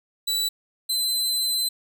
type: tone pair in turn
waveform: sawtooth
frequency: 3951 / 4053 Hz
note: B7 / B7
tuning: 0 / +44 cents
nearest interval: unison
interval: 44 cents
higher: second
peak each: -19 dBFS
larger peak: neither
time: 0.27-0.49 / 0.89-1.69 s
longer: second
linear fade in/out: 10 ms
effects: none